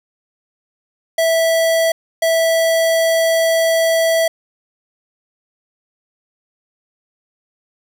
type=tone bursts at uneven times; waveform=square; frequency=656 Hz; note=E5; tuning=9 cents flat; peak=-13 dBFS; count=2; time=1.18-1.92 / 2.22-4.28 s; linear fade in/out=5 ms; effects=none